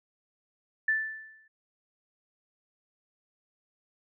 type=tone with exponential decay; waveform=sine; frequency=1760 Hz; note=A6; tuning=in tune; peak=-21 dBFS; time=0.88-1.48 s; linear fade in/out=5 ms; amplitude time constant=130 ms; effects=none